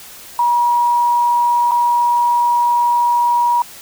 sine tone with dropouts, 958 Hz, A#5, 47 cents sharp, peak -11 dBFS, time 0.39-3.62 s, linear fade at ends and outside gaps 2 ms, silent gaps 1.711-1.717 s, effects white hiss -37 dBFS RMS until 3.81 s

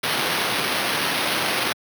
violet noise with sample-and-hold, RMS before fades -23 dBFS, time 0.03-1.73 s, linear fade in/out 10 ms, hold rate 7350 Hz, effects high-pass 150 Hz 12 dB/octave

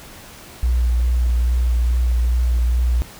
sine tone with vibrato, 60.3 Hz, B1, 41 cents flat, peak -14 dBFS, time 0.63-3.02 s, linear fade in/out 0 ms, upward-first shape sine, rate 2.4 Hz, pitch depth 23 cents each way, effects pink hiss -40 dBFS RMS until 3.19 s

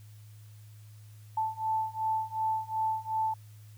sine beating tone pair, 878 / 880.7 Hz, A5 / A5, -4 / +1 cents, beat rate 2.7 Hz, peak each -32 / -31 dBFS, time 1.37-3.34 s, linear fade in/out 5 ms, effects added 106 Hz sine -48 dBFS peak until 3.77 s + white hiss -63 dBFS RMS until 3.77 s

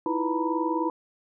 sine tone cluster, 319.3 / 339.1 / 492.8 / 918 / 981 Hz, D#4 / E4 / B4 / A#5 / B5, +45 / +49 / -4 / -27 / -12 cents, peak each -28 / -30 / -33 / -32 / -30 dBFS, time 0.06-0.9 s, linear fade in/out 2 ms, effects none

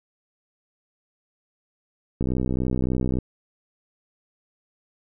click train, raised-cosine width 3 ms, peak -12 dBFS, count 63, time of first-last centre 2.21-3.186 s, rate 63.5 Hz, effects none

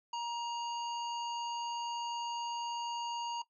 harmonic tone with a mistuned harmonic, 944 Hz, A#5, 22 cents sharp, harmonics 1 / 3 / 5 / 7, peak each -35 / -45 / -49 / -52 dBFS, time 0.13-3.42 s, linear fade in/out 5 ms, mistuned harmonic 5, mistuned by -33 cents, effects noise-tail reverb RT60 0.1 s tail -17 dB re dry

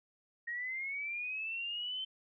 sine linear sweep, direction up, 1864.7 to 3095 Hz, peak -36 dBFS, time 0.47-2.05 s, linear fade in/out 10 ms, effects none

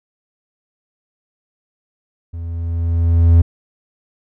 triangle tone with level ramp, 84 Hz, E2, 33 cents sharp, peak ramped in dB -23 to -3 dBFS, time 2.33-3.42 s, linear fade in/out 10 ms, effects none

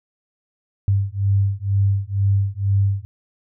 sine beating tone pair, 98 / 100.1 Hz, G2 / G2, 0 / +37 cents, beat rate 2.1 Hz, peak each -19 dBFS, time 0.88-3.05 s, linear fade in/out 0 ms, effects none

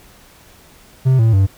triangle tone with pitch steps, 130.81 / 112.57 / 96.87 Hz, C3 / A2 / G2, 0 / +40 / -20 cents, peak -7 dBFS, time 1.05-1.47 s, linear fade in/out 20 ms, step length 140 ms, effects pink hiss -46 dBFS RMS until 1.57 s

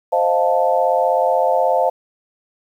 sine chord, F dominant seventh, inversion second, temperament equal, 523.3 / 622.3 / 698.5 / 880 Hz, C5 / Eb5 / F5 / A5, 0 / 0 / 0 / 0 cents, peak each -18 / -20 / -18 / -20 dBFS, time 0.12-1.9 s, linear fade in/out 10 ms, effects 8-bit

